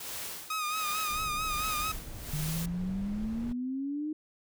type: noise with tremolo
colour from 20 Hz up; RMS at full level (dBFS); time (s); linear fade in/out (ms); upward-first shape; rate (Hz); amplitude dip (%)
white; -38; 0-2.66; 5; sine; 1.3; 80
type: tone with vibrato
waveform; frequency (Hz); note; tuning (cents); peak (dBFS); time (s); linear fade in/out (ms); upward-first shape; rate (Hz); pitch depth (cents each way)
sawtooth; 1244.5; D#6; 0; -27; 0.5-1.92; 5; sine; 4.5; 51
type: noise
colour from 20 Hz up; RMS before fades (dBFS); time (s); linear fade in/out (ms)
brown; -41; 1.09-3.53; 10
type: exponential sweep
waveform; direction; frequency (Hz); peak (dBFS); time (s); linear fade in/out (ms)
sine; up; 148.8 to 311.1; -31; 2.33-4.13; 5
effects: none